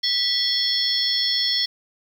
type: tone cluster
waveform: sine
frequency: 1968 / 3316 / 3442 / 4366 / 5340 Hz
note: B6 / G#7 / A7 / C#8 / E8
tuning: -7 / -3 / -39 / -27 / +22 cents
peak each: -30 / -25 / -30 / -23 / -23 dBFS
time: 0.03-1.66 s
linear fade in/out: 10 ms
effects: tanh soft clip ceiling -9 dBFS + 8-bit

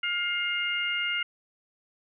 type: harmonic tone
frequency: 707 Hz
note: F5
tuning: 21 cents sharp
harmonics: 2 / 3 / 4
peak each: -32 / -30 / -30 dBFS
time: 0.03-1.23 s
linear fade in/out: 5 ms
effects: none

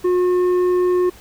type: tone with tanh clipping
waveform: sine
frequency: 360.5 Hz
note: F#4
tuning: 45 cents flat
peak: -15 dBFS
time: 0.04-1.1 s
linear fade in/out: 10 ms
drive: 7 dB
effects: added 60 Hz sine -50 dBFS peak until 1.2 s + pink hiss -45 dBFS RMS until 1.2 s

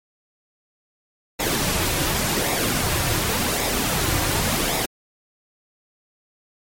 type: noise with flanger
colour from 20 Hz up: pink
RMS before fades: -22 dBFS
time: 1.39-4.86 s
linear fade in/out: 10 ms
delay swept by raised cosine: 0.66 to 4.76 ms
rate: 0.89 Hz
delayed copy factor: -0.5
effects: MP3 64 kbps

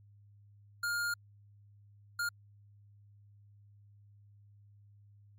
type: tone bursts at uneven times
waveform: square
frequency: 1413 Hz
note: F6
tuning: 20 cents sharp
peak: -32 dBFS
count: 2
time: 0.83-1.14 / 2.19-2.29 s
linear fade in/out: 5 ms
effects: added 102 Hz sine -57 dBFS peak until 5.38 s + MP3 64 kbps

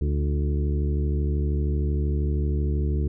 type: harmonic tone with a mistuned harmonic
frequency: 72.9 Hz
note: D2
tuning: 12 cents flat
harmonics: 1 / 2 / 3 / 4 / 5 / 6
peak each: -22 / -29 / -35 / -36 / -35 / -39 dBFS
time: 0.01-3.08 s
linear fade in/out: 5 ms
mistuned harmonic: 4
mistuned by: +43 cents
effects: none

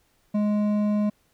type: tone with hard clipping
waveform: sine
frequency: 208.8 Hz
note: G#3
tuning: 10 cents sharp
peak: -22 dBFS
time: 0.34-1.1 s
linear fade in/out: 10 ms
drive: 8 dB
effects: pink hiss -66 dBFS RMS until 1.33 s

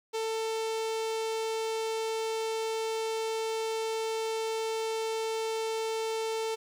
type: tone with notch filter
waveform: sawtooth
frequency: 445.4 Hz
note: A4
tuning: 21 cents sharp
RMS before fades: -32 dBFS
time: 0.13-6.56 s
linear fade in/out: 20 ms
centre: 1600 Hz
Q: 1.6
effects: low-pass 9000 Hz 12 dB/octave + 10-bit

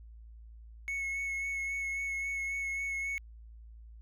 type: tone with vibrato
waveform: triangle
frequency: 2196 Hz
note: C#7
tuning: 17 cents flat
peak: -31 dBFS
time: 0.88-3.18 s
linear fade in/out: 0 ms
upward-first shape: sine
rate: 3.7 Hz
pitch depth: 17 cents each way
effects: added 56 Hz sine -48 dBFS peak until 4.01 s

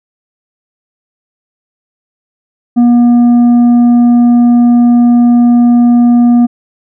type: tone with tanh clipping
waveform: sine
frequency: 240 Hz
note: B3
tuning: 49 cents flat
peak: -4 dBFS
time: 2.76-6.47 s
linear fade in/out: 20 ms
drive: 5 dB
effects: none

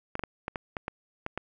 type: clicks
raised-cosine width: 0.5 ms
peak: -17 dBFS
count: 9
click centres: 0.154 / 0.194 / 0.237 / 0.481 / 0.558 / 0.768 / 0.881 / 1.264 / 1.376 s
effects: none

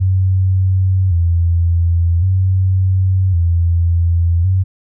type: tone with vibrato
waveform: sine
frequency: 89.4 Hz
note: F2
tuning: 41 cents sharp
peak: -10 dBFS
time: 0-4.64 s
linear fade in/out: 20 ms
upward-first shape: square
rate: 0.45 Hz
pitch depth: 87 cents each way
effects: none

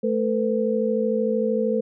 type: tone cluster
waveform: sine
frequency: 218.2 / 451.9 / 505 Hz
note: A3 / A4 / B4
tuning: -14 / +46 / +39 cents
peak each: -24 dBFS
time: 0.03-1.81 s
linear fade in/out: 10 ms
effects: none

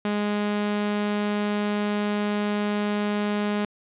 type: tone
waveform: sawtooth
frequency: 207.3 Hz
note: G#3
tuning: 3 cents flat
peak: -19 dBFS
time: 0.05-3.65 s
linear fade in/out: 2 ms
effects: resampled to 8000 Hz + 9-bit

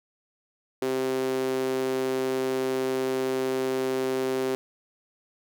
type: tone with high-pass filter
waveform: sawtooth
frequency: 130.81 Hz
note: C3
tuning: in tune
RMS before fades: -27 dBFS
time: 0.82-4.55 s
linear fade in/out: 0 ms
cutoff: 350 Hz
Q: 5.3
effects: none

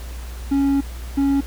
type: tone pair in turn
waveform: triangle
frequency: 277.2 / 277.2 Hz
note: C#4 / C#4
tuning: 0 / 0 cents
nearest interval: unison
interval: 0 cents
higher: neither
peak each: -13 dBFS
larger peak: neither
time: 0.51-0.81 / 1.17-1.41 s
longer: first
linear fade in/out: 10 ms
effects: added 60 Hz sine -29 dBFS peak until 1.46 s + pink hiss -41 dBFS RMS until 1.46 s

